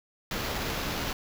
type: noise with sample-and-hold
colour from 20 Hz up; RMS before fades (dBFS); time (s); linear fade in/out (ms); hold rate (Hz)
pink; -32; 0.31-1.13; 2; 8820
effects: none